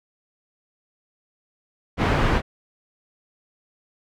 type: low-pass noise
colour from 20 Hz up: pink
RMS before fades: -20 dBFS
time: 1.97-2.42 s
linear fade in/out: 50 ms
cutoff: 2100 Hz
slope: 12 dB/octave
effects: none